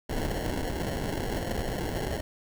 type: noise with sample-and-hold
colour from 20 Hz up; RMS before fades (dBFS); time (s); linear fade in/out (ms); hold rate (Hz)
pink; -31; 0.09-2.21; 5; 1225
effects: none